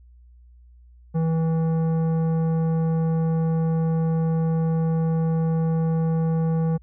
sine tone with tanh clipping, 162.4 Hz, E3, 26 cents flat, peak -21 dBFS, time 1.14-6.78 s, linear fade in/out 20 ms, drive 12 dB, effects added 60 Hz sine -47 dBFS peak until 6.82 s

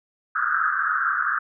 white band-pass noise, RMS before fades -23 dBFS, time 0.35-1.39 s, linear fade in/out 10 ms, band 1200 to 1600 Hz, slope 96 dB/octave, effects none

